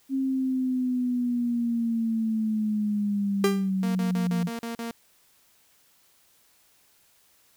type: linear sweep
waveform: sine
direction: down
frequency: 269.2 to 174 Hz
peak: -23 dBFS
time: 0.09-4.5 s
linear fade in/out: 50 ms
type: tone with exponential decay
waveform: 45% pulse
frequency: 396.9 Hz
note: G4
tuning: 22 cents sharp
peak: -17 dBFS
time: 3.44-3.7 s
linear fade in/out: 2 ms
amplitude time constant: 55 ms
type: tone bursts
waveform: sawtooth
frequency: 231.7 Hz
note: A#3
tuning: 10 cents flat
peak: -27 dBFS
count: 7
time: 3.83-4.91 s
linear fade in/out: 2 ms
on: 120 ms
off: 40 ms
effects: white hiss -62 dBFS RMS until 7.56 s